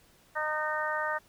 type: harmonic tone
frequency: 306.6 Hz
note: D#4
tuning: 25 cents flat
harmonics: 2 / 3 / 4 / 5 / 6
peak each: -35 / -35 / -35 / -35 / -35 dBFS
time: 0.35-1.19 s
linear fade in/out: 20 ms
effects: pink hiss -62 dBFS RMS until 1.28 s